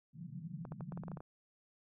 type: band-pass noise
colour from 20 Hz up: white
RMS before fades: -46 dBFS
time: 0.13-1.21 s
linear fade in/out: 50 ms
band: 140 to 180 Hz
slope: 48 dB/octave
type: clicks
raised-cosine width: 1 ms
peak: -33 dBFS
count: 10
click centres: 0.652 / 0.721 / 0.808 / 0.922 / 0.975 / 1.036 / 1.082 / 1.117 / 1.172 / 1.205 s
effects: none